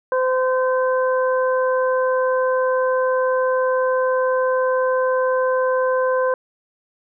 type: harmonic tone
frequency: 514 Hz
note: C5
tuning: 31 cents flat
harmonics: 1 / 2 / 3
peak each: -17 / -23 / -27 dBFS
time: 0.12-6.34 s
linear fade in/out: 2 ms
effects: none